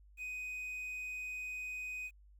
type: tone with quantisation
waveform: triangle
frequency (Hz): 2500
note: D#7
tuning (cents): +8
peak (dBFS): -38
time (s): 0.17-2.11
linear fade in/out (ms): 50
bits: 11
effects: added 50 Hz sine -58 dBFS peak until 2.39 s

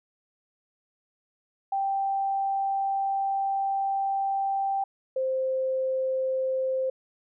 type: tone pair in turn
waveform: sine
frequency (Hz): 784 / 523.3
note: G5 / C5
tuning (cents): 0 / 0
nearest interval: perfect fifth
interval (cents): 700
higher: first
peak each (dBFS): -24 / -24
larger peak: neither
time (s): 1.72-4.84 / 5.16-6.9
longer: first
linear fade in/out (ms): 5
effects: none

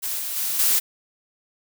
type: noise with level steps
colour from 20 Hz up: blue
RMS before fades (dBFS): -27 / -29 / -25 / -19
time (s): 0.02-0.8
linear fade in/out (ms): 20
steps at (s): 0.19 / 0.36 / 0.59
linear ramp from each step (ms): 5
effects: none

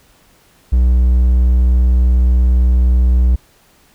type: tone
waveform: triangle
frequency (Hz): 61.74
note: B1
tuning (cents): 0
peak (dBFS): -6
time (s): 0.72-3.36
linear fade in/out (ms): 10
effects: pink hiss -51 dBFS RMS until 3.94 s

